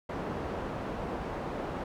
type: low-pass noise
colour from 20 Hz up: white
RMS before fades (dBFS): -36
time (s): 0.09-1.84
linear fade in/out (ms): 5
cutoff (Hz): 720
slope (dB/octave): 12
effects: none